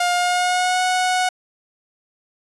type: tone with pitch glide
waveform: sawtooth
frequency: 709 to 735.3 Hz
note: F5 to F#5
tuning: +26 to -11 cents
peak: -13 dBFS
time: 0-1.29 s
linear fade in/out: 5 ms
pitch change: +63 cents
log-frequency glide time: 0.13-0.82 s
effects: resampled to 24000 Hz